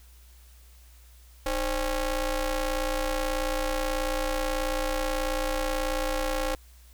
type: ring-modulated tone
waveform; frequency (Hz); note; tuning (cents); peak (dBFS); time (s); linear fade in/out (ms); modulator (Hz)
sawtooth; 277.2; C#4; 0; -19; 1.46-6.55; 2; 248
effects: added 60 Hz sine -50 dBFS peak until 6.93 s + white hiss -59 dBFS RMS until 6.93 s